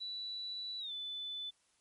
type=tone with pitch glide; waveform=sine; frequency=3951 to 3500 Hz; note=B7 to A7; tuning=0 to -10 cents; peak=-39 dBFS; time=0-1.51 s; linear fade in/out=20 ms; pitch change=-210 cents; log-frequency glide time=0.79-0.92 s; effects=white hiss -73 dBFS RMS until 1.8 s + MP3 48 kbps